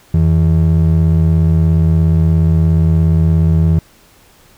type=ring-modulated tone; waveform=triangle; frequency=123.47 Hz; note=B2; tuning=in tune; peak=-3 dBFS; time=0.14-3.79 s; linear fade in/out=0 ms; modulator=38.5 Hz; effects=pink hiss -47 dBFS RMS until 4.57 s